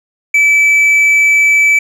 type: tone with hard clipping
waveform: sine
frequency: 2307 Hz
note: D7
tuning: 31 cents flat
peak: -7 dBFS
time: 0.34-1.79 s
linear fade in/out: 5 ms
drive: 3 dB
effects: none